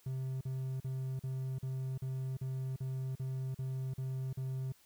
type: tone bursts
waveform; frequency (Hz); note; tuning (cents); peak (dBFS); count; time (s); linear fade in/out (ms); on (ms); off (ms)
triangle; 131.3; C3; +6; -33; 12; 0.06-4.722; 5; 350; 42
effects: white hiss -66 dBFS RMS until 4.85 s